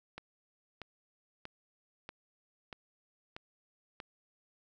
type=click train; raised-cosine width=0.3 ms; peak=-27 dBFS; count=7; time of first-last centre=0.18-4.002 s; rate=1.57 Hz; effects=none